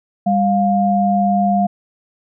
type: tone pair together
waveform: sine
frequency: 199.2 / 704.4 Hz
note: G3 / F5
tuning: +28 / +15 cents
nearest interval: octave + minor seventh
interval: 2187 cents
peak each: -15 dBFS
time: 0.26-1.67 s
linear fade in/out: 10 ms
effects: none